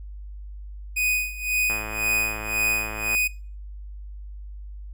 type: tone with tremolo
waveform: 45% pulse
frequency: 2489 Hz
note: D#7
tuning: in tune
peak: -19 dBFS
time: 0.96-3.28 s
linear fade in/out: 10 ms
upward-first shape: sine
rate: 1.9 Hz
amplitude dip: 85%
type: click train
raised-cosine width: 0.5 ms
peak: -18 dBFS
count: 156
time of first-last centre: 1.7-3.149 s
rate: 107 Hz
effects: noise-tail reverb RT60 0.4 s tail -22 dB re dry + added 50 Hz sine -35 dBFS peak until 4.93 s